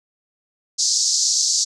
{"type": "band-pass noise", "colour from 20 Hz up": "white", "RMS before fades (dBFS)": -19, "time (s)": [0.78, 1.65], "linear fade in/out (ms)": 20, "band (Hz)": [4500, 7000], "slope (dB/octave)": 48, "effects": []}